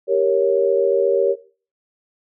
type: chord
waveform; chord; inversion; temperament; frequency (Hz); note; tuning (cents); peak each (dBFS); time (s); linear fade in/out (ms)
sine; G diminished; none; equal; 392 / 466.2 / 554.4; G4 / Bb4 / Db5; 0 / 0 / 0; -19 / -18 / -18; 0.07-1.36; 50
effects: noise-tail reverb RT60 0.4 s tail -17 dB re dry